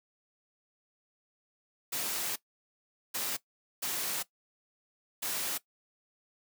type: noise bursts at uneven times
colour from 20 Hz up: white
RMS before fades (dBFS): -34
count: 4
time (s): 1.92-2.36 / 3.14-3.37 / 3.82-4.23 / 5.22-5.58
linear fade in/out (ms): 10
effects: noise-tail reverb RT60 0.1 s tail -18 dB re dry + high-pass 150 Hz 12 dB/octave